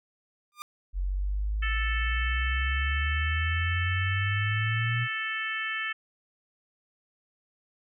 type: tone with exponential growth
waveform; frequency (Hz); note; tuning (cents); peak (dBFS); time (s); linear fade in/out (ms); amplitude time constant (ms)
sawtooth; 1200; D6; +37; -30; 0.52-0.62; 0; 20
type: exponential sweep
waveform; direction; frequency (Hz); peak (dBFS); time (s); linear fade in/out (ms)
sine; up; 45.11 to 121.1; -26; 0.93-5.08; 50
type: harmonic tone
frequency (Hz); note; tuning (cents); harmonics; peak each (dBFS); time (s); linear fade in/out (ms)
440; A4; 0; 3 / 4 / 5 / 6 / 7; -37 / -32 / -36 / -37 / -39; 1.62-5.93; 10
effects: none